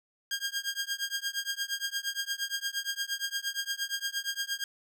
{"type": "tone with tremolo", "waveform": "15% pulse", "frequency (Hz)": 1613, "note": "G6", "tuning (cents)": 49, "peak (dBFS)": -21, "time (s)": [0.31, 4.64], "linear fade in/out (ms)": 2, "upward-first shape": "triangle", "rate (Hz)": 8.6, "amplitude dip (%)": 100, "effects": []}